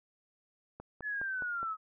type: click train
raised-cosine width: 1 ms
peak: -31 dBFS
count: 5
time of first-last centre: 0.8-1.63 s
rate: 4.82 Hz
type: linear sweep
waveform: sine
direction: down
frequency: 1728 to 1266 Hz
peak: -33 dBFS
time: 1.02-1.77 s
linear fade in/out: 50 ms
effects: none